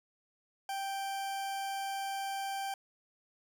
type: tone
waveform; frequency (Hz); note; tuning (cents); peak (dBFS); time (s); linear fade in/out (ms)
40% pulse; 784; G5; 0; -34; 0.69-2.74; 2
effects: none